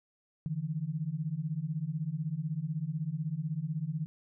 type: beating tone pair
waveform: sine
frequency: 146.83 / 162.83 Hz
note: D3 / E3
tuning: 0 / -21 cents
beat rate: 16 Hz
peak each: -35 / -34 dBFS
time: 0.46-4.06 s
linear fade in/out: 0 ms
effects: none